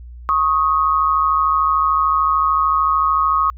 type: tone pair together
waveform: sine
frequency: 1100 / 1253.4 Hz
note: C#6 / D#6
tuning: -14 / +12 cents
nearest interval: major second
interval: 226 cents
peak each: -16 dBFS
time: 0.29-3.5 s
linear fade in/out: 0 ms
effects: added 60 Hz sine -33 dBFS peak until 3.57 s